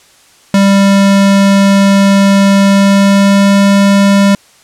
square tone with pitch glide, 197.4 to 198.77 Hz, G3 to G3, +12 to +24 cents, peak -5 dBFS, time 0.54-4.35 s, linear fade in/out 2 ms, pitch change +12 cents, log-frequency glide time 2.62-3.58 s, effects white hiss -44 dBFS RMS until 4.63 s + low-pass 9000 Hz 12 dB/octave

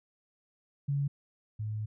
sine tone pair in turn, 141.2 / 107.29 Hz, C#3 / A2, +32 / -43 cents, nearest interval perfect fourth, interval 475 cents, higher first, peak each -27 / -32 dBFS, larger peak first, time 0.88-1.08 / 1.59-1.86 s, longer second, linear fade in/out 10 ms, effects none

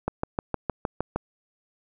click train, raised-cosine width 1 ms, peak -11 dBFS, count 8, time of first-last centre 0.08-1.16 s, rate 6.48 Hz, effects none

